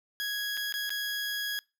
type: tone with dropouts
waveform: 20% pulse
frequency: 1661.2 Hz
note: G#6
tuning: in tune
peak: -26 dBFS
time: 0.2-1.59 s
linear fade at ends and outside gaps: 0 ms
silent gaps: 0.57-0.574 / 0.724-0.74 / 0.894-0.904 s
effects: noise-tail reverb RT60 0.3 s tail -26 dB re dry